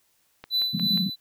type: click train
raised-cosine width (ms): 0.3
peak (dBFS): -23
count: 4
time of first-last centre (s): 0.44-0.975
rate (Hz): 5.61
type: tone with tremolo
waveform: triangle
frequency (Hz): 3991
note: B7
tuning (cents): +17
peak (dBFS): -19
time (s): 0.5-1.16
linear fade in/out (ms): 50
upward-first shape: sine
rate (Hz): 3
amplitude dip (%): 70
type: band-pass noise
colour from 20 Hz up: white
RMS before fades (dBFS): -28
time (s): 0.73-1.1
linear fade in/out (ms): 10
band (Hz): 160 to 210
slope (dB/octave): 48
effects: white hiss -67 dBFS RMS until 1.2 s